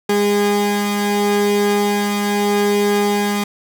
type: tone pair together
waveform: 30% pulse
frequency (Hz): 204.9 / 409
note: G#3 / G#4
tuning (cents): -23 / -26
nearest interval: octave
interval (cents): 1197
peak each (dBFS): -15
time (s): 0.09-3.44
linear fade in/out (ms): 5
effects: none